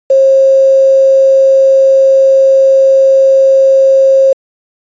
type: tone with quantisation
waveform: sine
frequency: 537 Hz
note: C5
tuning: 45 cents sharp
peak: -3 dBFS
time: 0.1-4.33 s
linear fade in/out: 5 ms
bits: 5
effects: resampled to 16000 Hz